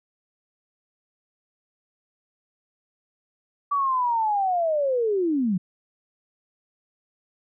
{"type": "linear sweep", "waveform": "sine", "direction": "down", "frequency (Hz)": [1156, 170.8], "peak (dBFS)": -20, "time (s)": [3.71, 5.58], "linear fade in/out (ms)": 10, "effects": []}